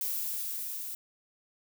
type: noise with level ramp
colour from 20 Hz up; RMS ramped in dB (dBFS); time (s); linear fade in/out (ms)
violet; -32 to -39; 0.01-0.95; 2
effects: none